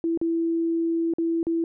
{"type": "tone with dropouts", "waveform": "sine", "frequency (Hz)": 331.8, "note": "E4", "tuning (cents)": 11, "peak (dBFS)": -21, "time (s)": [0.04, 1.64], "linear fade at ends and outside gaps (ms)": 1, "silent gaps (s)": [[0.175, 0.214], [1.137, 1.184], [1.43, 1.468]], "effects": []}